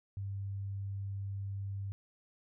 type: tone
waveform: sine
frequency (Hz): 98.7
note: G2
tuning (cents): +12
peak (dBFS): -36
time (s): 0.17-1.92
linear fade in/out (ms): 0
effects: none